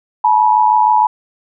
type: tone pair together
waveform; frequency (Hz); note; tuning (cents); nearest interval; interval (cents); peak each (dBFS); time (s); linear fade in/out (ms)
sine; 861.7 / 968; A5 / B5; -36 / -35; major second; 201; -11; 0.24-1.07; 5
effects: none